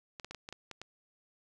clicks, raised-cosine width 0.2 ms, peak -26 dBFS, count 8, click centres 0.198 / 0.246 / 0.31 / 0.347 / 0.489 / 0.526 / 0.713 / 0.816 s, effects none

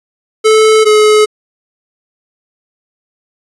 square tone pair in turn, 435.8 / 426.3 Hz, A4 / G#4, -17 / +45 cents, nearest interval unison, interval 38 cents, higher first, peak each -5 dBFS, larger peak neither, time 0.44-0.85 / 0.85-1.26 s, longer neither, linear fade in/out 20 ms, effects resampled to 24000 Hz

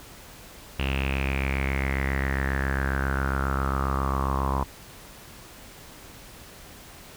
sawtooth tone with low-pass filter sweep, 67.4 Hz, C#2, 48 cents flat, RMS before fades -26 dBFS, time 0.79-4.64 s, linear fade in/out 5 ms, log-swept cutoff 2800 to 1000 Hz, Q 7.7, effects pink hiss -46 dBFS RMS until 7.16 s

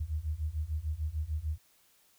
sine beating tone pair, 73.8 / 80.5 Hz, D2 / E2, +9 / -41 cents, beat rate 6.7 Hz, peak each -35 / -34 dBFS, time 0-1.58 s, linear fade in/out 10 ms, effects white hiss -66 dBFS RMS until 2.18 s

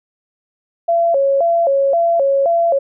sine tone with vibrato, 611 Hz, D#5, 32 cents flat, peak -11 dBFS, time 0.88-2.79 s, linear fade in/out 10 ms, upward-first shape square, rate 1.9 Hz, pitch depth 180 cents each way, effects none

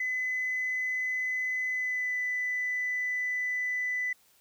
sine tone with pitch glide, 2016 to 1995.1 Hz, B6 to B6, +35 to +17 cents, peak -27 dBFS, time 0-4.13 s, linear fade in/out 5 ms, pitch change -18 cents, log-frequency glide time 1.69-2.17 s, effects tanh soft clip ceiling -24 dBFS + white hiss -64 dBFS RMS until 4.4 s

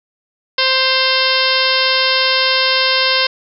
harmonic tone with a mistuned harmonic, 523.3 Hz, C5, in tune, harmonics 1 / 2 / 3 / 4 / 5 / 6 / 7 / 8 / 9 / 10, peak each -21 / -21 / -21 / -21 / -21 / -21 / -21 / -21 / -21 / -21 dBFS, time 0.58-3.27 s, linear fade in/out 5 ms, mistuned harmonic 5, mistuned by +53 cents, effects none

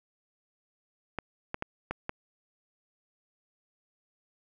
clicks, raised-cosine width 0.5 ms, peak -17 dBFS, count 5, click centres 1.187 / 1.544 / 1.624 / 1.91 / 2.094 s, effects none

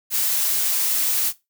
blue noise, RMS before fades -21 dBFS, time 0.1-1.33 s, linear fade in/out 50 ms, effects noise-tail reverb RT60 0.2 s tail -17 dB re dry

